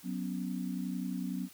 sine chord, F# suspended fourth, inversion none, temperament equal with one note detuned, 185 / 246.9 / 278 Hz, F#3 / B3 / C#4, 0 / 0 / +5 cents, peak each -36 / -38 / -40 dBFS, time 0.03-1.49 s, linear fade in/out 50 ms, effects white hiss -56 dBFS RMS until 1.53 s

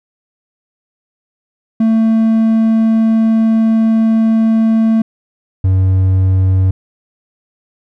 triangle tone pair in turn, 223.3 / 94.21 Hz, A3 / F#2, +26 / +32 cents, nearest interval octave + minor third, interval 1494 cents, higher first, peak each -6 dBFS, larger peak neither, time 1.8-5.02 / 5.64-6.71 s, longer first, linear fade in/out 5 ms, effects none

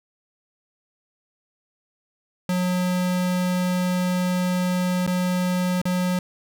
square tone with dropouts, 181.1 Hz, F#3, 37 cents flat, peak -21 dBFS, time 2.49-6.19 s, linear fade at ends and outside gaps 2 ms, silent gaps 5.066-5.075 / 5.816-5.854 s, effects none

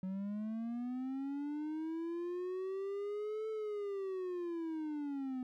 triangle linear two-way sweep, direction up then down, 185 to 440 to 251.3 Hz, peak -35 dBFS, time 0.03-5.43 s, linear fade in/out 2 ms, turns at 3.49 s, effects none

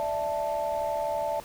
sine chord, D suspended second, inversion none, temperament equal, 587.3 / 659.3 / 880 Hz, D5 / E5 / A5, 0 / 0 / 0 cents, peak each -30 dBFS, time 0-1.4 s, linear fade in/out 0 ms, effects tanh soft clip ceiling -19 dBFS + pink hiss -47 dBFS RMS until 1.44 s

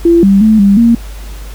sine tone with pitch steps, 339.3 / 196.6 / 218 / 199.2 / 232.8 Hz, F4 / G3 / A3 / G3 / A#3, -50 / +5 / -16 / +28 / -2 cents, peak -3 dBFS, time 0.05-0.95 s, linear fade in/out 5 ms, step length 180 ms, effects added 50 Hz sine -23 dBFS peak until 1.54 s + pink hiss -35 dBFS RMS until 1.54 s

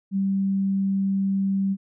sine tone, 194.8 Hz, G3, 11 cents flat, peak -20 dBFS, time 0.11-1.77 s, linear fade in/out 50 ms, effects none

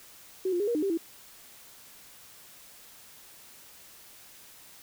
sine tone with pitch steps, 375.3 / 351.3 / 409.3 / 473.9 / 304.6 / 393 / 331.3 Hz, F#4 / F4 / G#4 / A#4 / D#4 / G4 / E4, +25 / +10 / -25 / +28 / -37 / +4 / +9 cents, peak -25 dBFS, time 0.45-0.975 s, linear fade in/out 5 ms, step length 75 ms, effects white hiss -52 dBFS RMS until 4.82 s

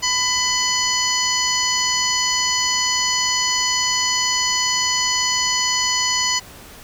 harmonic tone with a mistuned harmonic, 1000 Hz, B5, 21 cents sharp, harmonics 1 / 2 / 3 / 4 / 5 / 6 / 7, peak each -25 / -25 / -25 / -25 / -25 / -25 / -25 dBFS, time 0.02-6.4 s, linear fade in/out 20 ms, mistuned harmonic 4, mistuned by +150 cents, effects pink hiss -41 dBFS RMS until 6.83 s

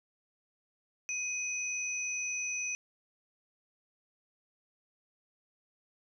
sine tone pair together, 2509 / 5967 Hz, D#7 / F#8, +14 / +14 cents, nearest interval octave + minor third, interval 1500 cents, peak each -35 / -36 dBFS, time 1.09-2.75 s, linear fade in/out 0 ms, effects none

